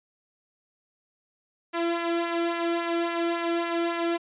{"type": "tone with flanger", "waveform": "sawtooth", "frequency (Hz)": 338.9, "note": "E4", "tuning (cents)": 48, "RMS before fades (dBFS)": -27, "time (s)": [1.73, 4.18], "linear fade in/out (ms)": 20, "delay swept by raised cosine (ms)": [0.21, 1.12], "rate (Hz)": 3.6, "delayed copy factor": -0.6, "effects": ["resampled to 8000 Hz"]}